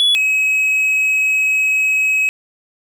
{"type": "tone pair in turn", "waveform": "triangle", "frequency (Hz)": [3402, 2554], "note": ["G#7", "D#7"], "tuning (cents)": [41, 45], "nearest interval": "perfect fourth", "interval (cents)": 496, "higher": "first", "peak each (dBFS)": [-9, -11], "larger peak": "first", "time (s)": [[0, 0.15], [0.15, 2.29]], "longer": "second", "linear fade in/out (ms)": 0, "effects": []}